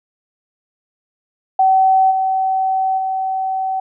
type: tone with level steps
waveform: sine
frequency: 762 Hz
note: G5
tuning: 49 cents flat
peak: -9 / -14 / -17 dBFS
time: 1.59-3.8 s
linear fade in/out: 5 ms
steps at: 2.1 / 2.97 s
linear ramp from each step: 20 ms
effects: none